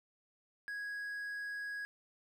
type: tone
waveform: triangle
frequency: 1658 Hz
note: G#6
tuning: 3 cents flat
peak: -37 dBFS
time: 0.68-1.85 s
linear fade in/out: 0 ms
effects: none